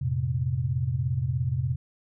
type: chord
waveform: sine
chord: F suspended fourth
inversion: none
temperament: equal with one note detuned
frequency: 87.31 / 113.75 / 130.81 Hz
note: F2 / Bb2 / C3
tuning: 0 / -42 / 0 cents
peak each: -31 / -30 / -26 dBFS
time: 0.01-1.76 s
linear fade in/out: 10 ms
effects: none